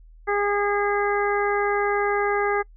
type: harmonic tone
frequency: 408.3 Hz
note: G#4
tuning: 29 cents flat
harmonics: 1 / 2 / 3 / 4 / 5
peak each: -23 / -26 / -28 / -29 / -30 dBFS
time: 0.27-2.63 s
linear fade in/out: 20 ms
effects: noise-tail reverb RT60 0.1 s tail -26 dB re dry + added 40 Hz sine -45 dBFS peak until 2.76 s